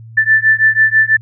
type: beating tone pair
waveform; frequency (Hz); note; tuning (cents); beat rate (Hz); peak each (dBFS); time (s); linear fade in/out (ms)
sine; 1760 / 1766.1; A6 / A6; 0 / +6; 6.1; -11; 0.17-1.17; 10
effects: added 113 Hz sine -32 dBFS peak until 1.21 s